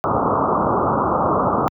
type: low-pass noise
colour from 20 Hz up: white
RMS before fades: -18 dBFS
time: 0.04-1.68 s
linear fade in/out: 0 ms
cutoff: 1300 Hz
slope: 96 dB/octave
effects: high-pass 100 Hz 12 dB/octave